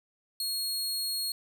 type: tone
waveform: sawtooth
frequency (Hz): 4300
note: C8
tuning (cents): +47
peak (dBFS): -27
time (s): 0.4-1.32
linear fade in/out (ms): 2
effects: none